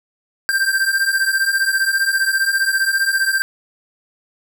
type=beating tone pair; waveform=square; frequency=1568 / 1583 Hz; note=G6 / G6; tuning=0 / +17 cents; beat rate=15 Hz; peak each=-20 / -18 dBFS; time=0.49-3.42 s; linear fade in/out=0 ms; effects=none